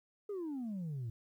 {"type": "exponential sweep", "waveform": "sine", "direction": "down", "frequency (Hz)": [425.2, 109.8], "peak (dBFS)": -35, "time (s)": [0.29, 1.1], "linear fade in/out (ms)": 5, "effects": ["tanh soft clip ceiling -36 dBFS", "12-bit"]}